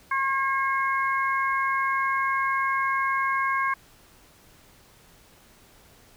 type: harmonic tone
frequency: 540 Hz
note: C#5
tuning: 45 cents flat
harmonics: 2 / 3 / 4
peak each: -24 / -28 / -30 dBFS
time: 0.11-3.74 s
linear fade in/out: 5 ms
effects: pink hiss -55 dBFS RMS until 6.16 s